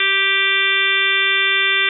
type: harmonic tone with a mistuned harmonic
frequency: 392 Hz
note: G4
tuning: in tune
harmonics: 1 / 3 / 4 / 5 / 6 / 7 / 8 / 9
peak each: -29 / -27 / -22 / -20 / -19 / -23 / -25 / -21 dBFS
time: 0-1.89 s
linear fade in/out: 2 ms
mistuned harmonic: 1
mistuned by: -18 cents
effects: none